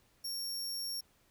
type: tone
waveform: sawtooth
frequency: 5520 Hz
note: F8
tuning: 21 cents flat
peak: -34 dBFS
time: 0.24-1.01 s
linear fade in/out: 10 ms
effects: pink hiss -69 dBFS RMS until 1.3 s